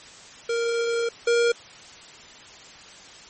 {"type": "tone pair in turn", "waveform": "square", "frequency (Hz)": [466.2, 471.1], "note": ["A#4", "A#4"], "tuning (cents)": [0, 18], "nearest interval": "unison", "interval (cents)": 18, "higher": "second", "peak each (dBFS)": [-23, -18], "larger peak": "second", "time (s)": [[0.49, 1.09], [1.27, 1.52]], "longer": "first", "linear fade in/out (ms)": 5, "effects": ["white hiss -45 dBFS RMS until 3.29 s", "MP3 32 kbps"]}